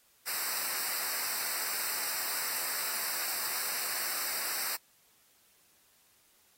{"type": "noise with comb filter", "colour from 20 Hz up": "white", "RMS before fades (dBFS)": -34, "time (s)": [0.26, 4.77], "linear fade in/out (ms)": 20, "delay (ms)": 0.3, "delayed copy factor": -0.95, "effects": ["white hiss -66 dBFS RMS until 6.57 s", "AAC 48 kbps"]}